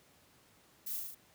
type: noise with echo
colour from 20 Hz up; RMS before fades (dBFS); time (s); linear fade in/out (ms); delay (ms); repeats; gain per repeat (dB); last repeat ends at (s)
violet; -40; 0.86-0.97; 10; 36; 5; -2; 1.15
effects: pink hiss -65 dBFS RMS until 1.34 s + high-pass 80 Hz 12 dB/octave